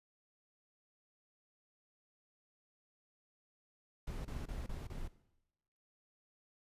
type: noise bursts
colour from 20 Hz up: brown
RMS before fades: -42 dBFS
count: 5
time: 4.07-5.078 s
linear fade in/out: 5 ms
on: 180 ms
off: 27 ms
effects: noise-tail reverb RT60 0.9 s tail -17 dB re dry + resampled to 32000 Hz